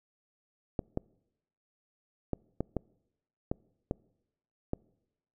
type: clicks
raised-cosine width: 2 ms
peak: -17 dBFS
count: 8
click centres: 0.792 / 0.974 / 2.333 / 2.606 / 2.767 / 3.515 / 3.911 / 4.734 s
effects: noise-tail reverb RT60 0.9 s tail -26 dB re dry